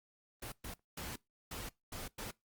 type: noise bursts at uneven times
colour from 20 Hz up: pink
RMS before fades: -44 dBFS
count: 6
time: 0.42-0.52 / 0.64-0.74 / 0.97-1.16 / 1.51-1.69 / 1.92-2.08 / 2.18-2.31 s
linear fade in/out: 5 ms
effects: noise-tail reverb RT60 0.2 s tail -23 dB re dry + Opus 24 kbps